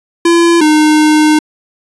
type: tone pair in turn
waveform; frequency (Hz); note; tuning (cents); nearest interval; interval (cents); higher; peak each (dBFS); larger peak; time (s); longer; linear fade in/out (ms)
square; 339.5 / 306; F4 / D#4; -49 / -29; major second; 180; first; -6; neither; 0.25-0.61 / 0.61-1.39; second; 5
effects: resampled to 24000 Hz